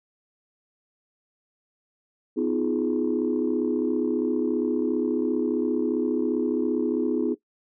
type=chord; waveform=sine; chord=F half-diminished seventh; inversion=second; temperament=just; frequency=251.4 / 314.3 / 349.2 / 419.1 Hz; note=Cb4 / Eb4 / F4 / Ab4; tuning=+31 / +18 / 0 / +16 cents; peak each=-26 / -26 / -27 / -27 dBFS; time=2.36-7.35 s; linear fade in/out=20 ms; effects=noise-tail reverb RT60 0.1 s tail -17 dB re dry + tanh soft clip ceiling -14 dBFS